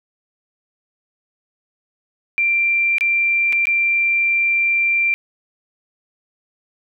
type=tone with dropouts; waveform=sine; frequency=2363 Hz; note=D7; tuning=10 cents sharp; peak=-14 dBFS; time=2.38-5.14 s; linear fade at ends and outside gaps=0 ms; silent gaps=2.983-3.009 / 3.525-3.529 / 3.655-3.67 s; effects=none